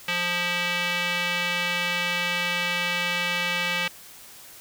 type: tone with band-pass filter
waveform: square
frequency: 176 Hz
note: F3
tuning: 14 cents sharp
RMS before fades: -26 dBFS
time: 0.08-3.88 s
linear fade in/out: 5 ms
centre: 2600 Hz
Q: 2.1
effects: white hiss -46 dBFS RMS until 4.6 s